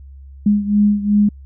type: beating tone pair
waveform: sine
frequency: 205.8 / 208.5 Hz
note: G#3 / G#3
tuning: -16 / +7 cents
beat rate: 2.7 Hz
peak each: -13 / -17 dBFS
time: 0.46-1.29 s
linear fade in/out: 5 ms
effects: added 68 Hz sine -35 dBFS peak until 1.45 s